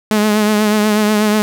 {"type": "tone with vibrato", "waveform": "sawtooth", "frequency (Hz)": 211.8, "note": "G#3", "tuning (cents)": 34, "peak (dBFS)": -7, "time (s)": [0.11, 1.42], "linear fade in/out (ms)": 0, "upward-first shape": "triangle", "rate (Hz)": 8.2, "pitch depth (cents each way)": 44, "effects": []}